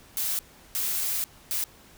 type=noise bursts at uneven times; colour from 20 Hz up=blue; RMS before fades=-28 dBFS; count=3; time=0.17-0.39 / 0.75-1.24 / 1.51-1.64 s; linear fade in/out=0 ms; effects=pink hiss -53 dBFS RMS until 1.97 s